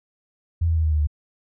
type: tone with pitch steps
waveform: sine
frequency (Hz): 83.9 / 81.89 / 79.93 / 78.01 / 76.14 / 74.32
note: E2 / E2 / D#2 / D#2 / D#2 / D2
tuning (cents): +31 / -11 / +47 / +5 / -37 / +21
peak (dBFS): -17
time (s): 0.61-1.072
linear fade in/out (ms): 10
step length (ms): 77
effects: none